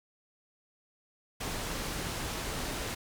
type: low-pass noise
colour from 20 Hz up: pink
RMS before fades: -36 dBFS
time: 1.4-2.95 s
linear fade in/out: 10 ms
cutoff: 11000 Hz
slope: 12 dB/octave
effects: none